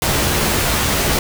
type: noise with comb filter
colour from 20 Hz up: pink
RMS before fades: -17 dBFS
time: 0.02-1.19 s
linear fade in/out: 2 ms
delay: 14 ms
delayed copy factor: +0.5
effects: none